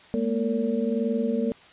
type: tone cluster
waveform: sine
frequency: 214.6 / 236.2 / 456.3 / 570 Hz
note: A3 / A#3 / A#4 / C#5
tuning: -43 / +23 / -37 / +48 cents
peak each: -28 / -26 / -28 / -33 dBFS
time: 0.14-1.52 s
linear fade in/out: 0 ms
effects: white hiss -51 dBFS RMS until 1.72 s + resampled to 8000 Hz